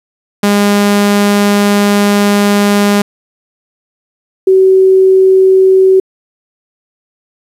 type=tone pair in turn; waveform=sawtooth / sine; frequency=203.8 / 379.3 Hz; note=G#3 / F#4; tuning=-32 / +43 cents; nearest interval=major seventh; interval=1075 cents; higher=second; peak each=-3 dBFS; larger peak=neither; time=0.43-3.02 / 4.47-6 s; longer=first; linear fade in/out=5 ms; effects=resampled to 32000 Hz + 7-bit